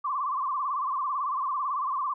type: tone with vibrato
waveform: sine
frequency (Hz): 1100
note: C#6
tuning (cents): -14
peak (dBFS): -26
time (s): 0.04-2.14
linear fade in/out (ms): 10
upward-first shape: sine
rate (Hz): 18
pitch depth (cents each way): 130
effects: none